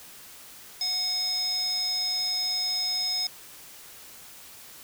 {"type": "tone with band-pass filter", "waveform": "square", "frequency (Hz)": 732, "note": "F#5", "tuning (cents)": -19, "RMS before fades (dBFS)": -28, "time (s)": [0.81, 3.27], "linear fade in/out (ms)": 2, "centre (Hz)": 5200, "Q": 8.5, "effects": ["white hiss -47 dBFS RMS until 4.83 s"]}